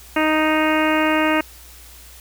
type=harmonic tone; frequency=310.9 Hz; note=D#4; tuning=1 cent flat; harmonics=1 / 2 / 3 / 4 / 5 / 6 / 7 / 8 / 9; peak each=-19 / -22 / -24 / -25 / -26 / -27 / -27 / -28 / -29 dBFS; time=0.16-1.41 s; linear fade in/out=5 ms; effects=added 60 Hz sine -44 dBFS peak until 2.2 s + white hiss -44 dBFS RMS until 2.2 s

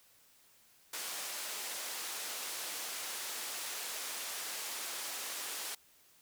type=band-pass noise; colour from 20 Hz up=white; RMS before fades=-41 dBFS; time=0.93-5.75 s; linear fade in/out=5 ms; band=410 to 11000 Hz; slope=12 dB/octave; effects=white hiss -65 dBFS RMS until 6.21 s

